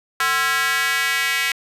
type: tone with high-pass filter sweep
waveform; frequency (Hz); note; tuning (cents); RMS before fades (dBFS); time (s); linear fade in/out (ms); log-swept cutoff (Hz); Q
square; 150; D3; +37; -20; 0.2-1.52; 2; 1400 to 2100; 2.6
effects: resampled to 32000 Hz